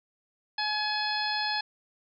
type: harmonic tone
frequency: 847 Hz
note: G#5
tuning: 34 cents sharp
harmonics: 1 / 2 / 3 / 4 / 5 / 6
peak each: -32 / -33 / -38 / -37 / -33 / -36 dBFS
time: 0.58-1.61 s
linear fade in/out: 5 ms
effects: none